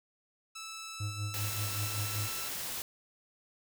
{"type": "tone with pitch glide", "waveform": "10% pulse", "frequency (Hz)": [1314, 1332.3], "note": ["E6", "E6"], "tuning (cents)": [-6, 18], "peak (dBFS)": -33, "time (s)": [0.55, 2.49], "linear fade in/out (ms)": 10, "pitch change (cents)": 24, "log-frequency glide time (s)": [0.92, 1.87]}
{"type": "tone with tremolo", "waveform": "triangle", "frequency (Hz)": 103.83, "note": "G#2", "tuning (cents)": 0, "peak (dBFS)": -30, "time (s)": [1, 2.28], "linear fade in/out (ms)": 5, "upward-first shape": "sine", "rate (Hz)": 5.2, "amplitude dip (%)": 70}
{"type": "noise", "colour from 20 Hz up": "white", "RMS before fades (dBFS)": -38, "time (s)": [1.34, 2.82], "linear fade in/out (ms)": 0}
{"effects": []}